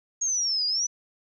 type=exponential two-way sweep; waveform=sine; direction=down then up; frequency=6645 to 4800 to 6030 Hz; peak=-23 dBFS; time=0.21-0.87 s; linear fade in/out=10 ms; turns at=0.66 s; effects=none